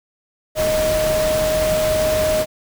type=tone in noise; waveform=sine; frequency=622.3 Hz; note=D#5; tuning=in tune; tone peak=-16 dBFS; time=0.55-2.46 s; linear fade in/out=50 ms; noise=pink; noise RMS=-24 dBFS; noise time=0.55-2.46 s; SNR=+5 dB; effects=none